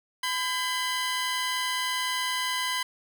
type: tone pair together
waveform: 15% pulse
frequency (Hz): 1009.8 / 1603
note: B5 / G6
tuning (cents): +38 / +38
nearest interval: minor sixth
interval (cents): 800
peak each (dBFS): -21 / -27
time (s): 0.23-2.83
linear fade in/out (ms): 5
effects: none